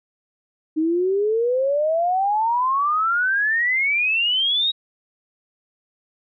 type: exponential sweep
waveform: sine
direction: up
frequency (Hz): 307.1 to 3827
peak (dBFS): -17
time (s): 0.76-4.72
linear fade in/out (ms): 20
effects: none